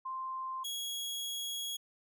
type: tone pair in turn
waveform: sine / sawtooth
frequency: 1046.5 / 3322 Hz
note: C6 / G#7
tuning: 0 / 0 cents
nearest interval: octave + minor sixth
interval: 2000 cents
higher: second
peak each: -36 / -33 dBFS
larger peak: second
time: 0.05-0.64 / 0.64-1.77 s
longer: second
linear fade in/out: 10 ms
effects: none